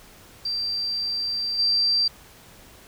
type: tone with level steps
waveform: sine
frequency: 4699 Hz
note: D8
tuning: in tune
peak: -24 / -18 dBFS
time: 0.45-2.08 s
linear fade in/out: 5 ms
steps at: 1.58 s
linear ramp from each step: 20 ms
effects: pink hiss -49 dBFS RMS until 2.87 s